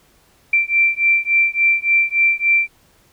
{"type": "beating tone pair", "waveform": "sine", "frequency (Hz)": [2349, 2352.5], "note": ["D7", "D7"], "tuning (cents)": [0, 2], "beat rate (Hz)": 3.5, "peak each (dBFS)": -16, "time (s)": [0.53, 2.68], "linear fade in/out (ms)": 5, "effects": ["pink hiss -55 dBFS RMS until 3.12 s"]}